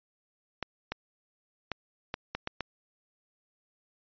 clicks, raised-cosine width 0.3 ms, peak -16 dBFS, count 7, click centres 0.627 / 0.92 / 1.717 / 2.141 / 2.35 / 2.474 / 2.607 s, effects resampled to 11025 Hz

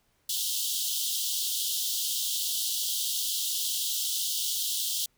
pink high-pass noise, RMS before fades -30 dBFS, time 0.29-5.06 s, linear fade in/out 5 ms, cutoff 3000 Hz, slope 96 dB/octave, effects pink hiss -70 dBFS RMS until 5.17 s

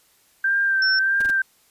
sine tone with vibrato, 1568 Hz, G6, in tune, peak -17 dBFS, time 0.44-1.42 s, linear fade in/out 5 ms, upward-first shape sine, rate 1.6 Hz, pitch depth 34 cents each way
sine tone, 5400 Hz, E8, 41 cents sharp, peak -21 dBFS, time 0.82-0.99 s, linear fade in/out 2 ms
pink noise bursts, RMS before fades -35 dBFS, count 3, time 1.2-1.307 s, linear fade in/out 5 ms, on 21 ms, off 22 ms
effects white hiss -59 dBFS RMS until 1.7 s + resampled to 32000 Hz

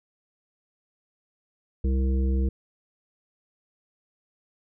harmonic tone, 65.8 Hz, C2, 10 cents sharp, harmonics 1 / 3 / 5 / 7, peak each -21 / -31 / -35 / -38 dBFS, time 1.84-2.49 s, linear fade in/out 5 ms, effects none

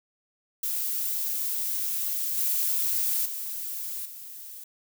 violet noise with level steps, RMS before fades -29 / -26 / -34 / -42 dBFS, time 0.63-4.64 s, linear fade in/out 5 ms, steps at 2.37 / 3.25 / 4.05 s, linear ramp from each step 10 ms, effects none

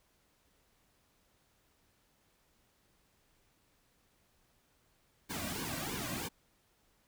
pink noise with flanger, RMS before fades -39 dBFS, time 5.29-6.29 s, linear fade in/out 20 ms, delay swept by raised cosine 1.5 to 2.36 ms, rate 3.1 Hz, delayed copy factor -1, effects pink hiss -72 dBFS RMS until 7.07 s

